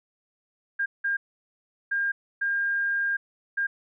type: tone bursts at uneven times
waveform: sine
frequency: 1608 Hz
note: G6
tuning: 44 cents sharp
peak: -23 dBFS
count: 5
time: 0.79-0.86 / 1.04-1.17 / 1.91-2.12 / 2.41-3.17 / 3.57-3.67 s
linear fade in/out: 10 ms
effects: none